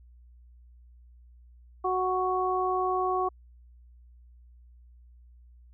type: harmonic tone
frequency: 370 Hz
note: F#4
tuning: in tune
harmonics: 1 / 2 / 3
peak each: -29 / -29 / -29 dBFS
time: 1.84-3.29 s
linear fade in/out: 10 ms
effects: added 60 Hz sine -51 dBFS peak until 5.73 s